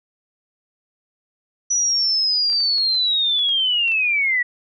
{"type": "linear sweep", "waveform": "sine", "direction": "down", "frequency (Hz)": [5920, 1915], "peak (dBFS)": -16, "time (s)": [1.7, 4.43], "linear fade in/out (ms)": 10}
{"type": "clicks", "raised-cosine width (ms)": 0.2, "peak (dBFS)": -23, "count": 9, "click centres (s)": [2.499, 2.529, 2.604, 2.781, 2.951, 3.392, 3.491, 3.881, 3.918]}
{"effects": []}